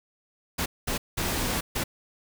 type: noise bursts at uneven times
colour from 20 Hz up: pink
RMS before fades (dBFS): -28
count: 4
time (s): 0.58-0.66 / 0.87-0.98 / 1.17-1.61 / 1.75-1.84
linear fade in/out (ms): 10
effects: none